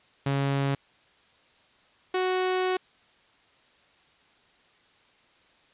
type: tone pair in turn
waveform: sawtooth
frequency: 138.59 / 370 Hz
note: C#3 / F#4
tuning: 0 / 0 cents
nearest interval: octave + perfect fourth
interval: 1700 cents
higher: second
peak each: -20 dBFS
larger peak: neither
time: 0.26-0.75 / 2.14-2.77 s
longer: second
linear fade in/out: 5 ms
effects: white hiss -61 dBFS RMS until 5.73 s + resampled to 8000 Hz